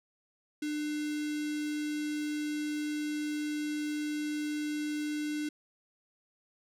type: tone with notch filter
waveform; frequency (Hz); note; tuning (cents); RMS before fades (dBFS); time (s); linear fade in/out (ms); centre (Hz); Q
square; 299.7; D4; +35; -34; 0.62-5.49; 5; 910; 1.5
effects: low-pass 11000 Hz 12 dB/octave